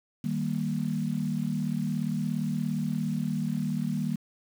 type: chord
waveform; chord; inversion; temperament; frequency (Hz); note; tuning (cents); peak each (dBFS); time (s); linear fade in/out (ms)
sine; Eb major; none; equal; 155.56 / 196 / 233.1; Eb3 / G3 / Bb3; 0 / 0 / 0; -31; 0.24-4.16; 5
effects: 8-bit